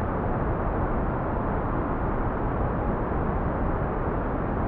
pink low-pass noise, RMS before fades -26 dBFS, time 0-4.67 s, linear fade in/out 0 ms, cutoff 1300 Hz, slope 24 dB/octave, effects none

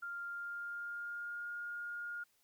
sine tone with pitch glide, 1396.9 to 1421.3 Hz, F6 to F6, 0 to +30 cents, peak -40 dBFS, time 0.02-2.24 s, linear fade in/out 10 ms, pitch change +30 cents, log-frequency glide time 0.26-1.5 s, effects white hiss -74 dBFS RMS until 2.43 s

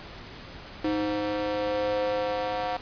square tone with high-pass filter sweep, 103.9 Hz, G#2, 1 cent sharp, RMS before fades -28 dBFS, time 0.84-2.77 s, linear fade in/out 5 ms, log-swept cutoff 350 to 670 Hz, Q 4.1, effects pink hiss -43 dBFS RMS until 2.81 s + resampled to 11025 Hz

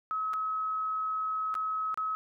sine tone with dropouts, 1282 Hz, E6, 49 cents flat, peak -29 dBFS, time 0.11-2.15 s, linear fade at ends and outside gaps 0 ms, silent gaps 0.334-0.338 / 1.542-1.552 / 1.943-1.975 s, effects none

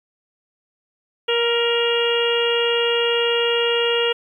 harmonic tone with a mistuned harmonic, 470.9 Hz, A#4, 18 cents sharp, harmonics 1 / 2 / 3 / 4 / 5 / 6 / 7, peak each -19 / -30 / -28 / -30 / -31 / -22 / -28 dBFS, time 1.28-4.13 s, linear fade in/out 10 ms, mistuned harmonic 3, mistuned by -24 cents, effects 9-bit

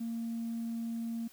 triangle tone with tanh clipping, 230 Hz, A#3, 23 cents flat, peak -34 dBFS, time 0-1.28 s, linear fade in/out 10 ms, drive 5 dB, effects white hiss -59 dBFS RMS until 1.32 s

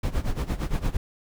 brown noise with tremolo, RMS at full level -23 dBFS, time 0.03-0.97 s, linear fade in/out 5 ms, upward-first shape sine, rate 8.7 Hz, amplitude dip 85%, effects none

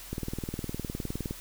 click train, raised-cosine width 3 ms, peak -20 dBFS, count 24, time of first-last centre 0.13-1.309 s, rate 19.5 Hz, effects added 40 Hz sine -49 dBFS peak until 1.4 s + white hiss -46 dBFS RMS until 1.4 s

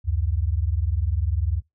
sine tone pair together, 69.6 / 89.67 Hz, C#2 / F2, +8 / +46 cents, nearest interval major third, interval 438 cents, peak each -23 dBFS, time 0.04-1.62 s, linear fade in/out 50 ms, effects noise-tail reverb RT60 0.2 s tail -23 dB re dry

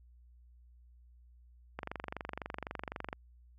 click train, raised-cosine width 0.5 ms, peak -23 dBFS, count 33, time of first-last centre 1.79-3.129 s, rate 23.9 Hz, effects added 60 Hz sine -57 dBFS peak until 3.58 s

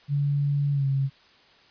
sine tone with pitch glide, 142.9 to 136.45 Hz, D3 to C#3, -47 to -27 cents, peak -21 dBFS, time 0.08-1.1 s, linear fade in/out 50 ms, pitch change -80 cents, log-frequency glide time 0.72-0.86 s, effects white hiss -56 dBFS RMS until 1.7 s + resampled to 11025 Hz

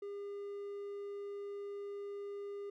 triangle tone, 404.1 Hz, G#4, 47 cents flat, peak -39 dBFS, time 0.02-2.7 s, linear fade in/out 5 ms, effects none

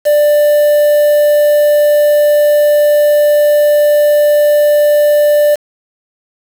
triangle tone with quantisation, 591 Hz, D5, 11 cents sharp, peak -4 dBFS, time 0.05-5.56 s, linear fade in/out 20 ms, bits 4, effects none

